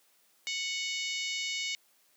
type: harmonic tone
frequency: 738 Hz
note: F#5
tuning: 5 cents flat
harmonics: 3 / 4 / 5 / 6 / 7 / 8 / 9 / 10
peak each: -36 / -38 / -40 / -42 / -43 / -44 / -45 / -46 dBFS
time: 0.47-1.75 s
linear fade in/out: 0 ms
effects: white hiss -67 dBFS RMS until 2.16 s + high-pass 200 Hz 12 dB/octave